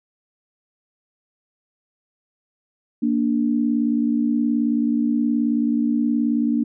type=tone pair together; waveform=sine; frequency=233.1 / 291.9 Hz; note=A#3 / D4; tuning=0 / -10 cents; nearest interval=major third; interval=390 cents; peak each=-19 / -21 dBFS; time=3.02-6.64 s; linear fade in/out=10 ms; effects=none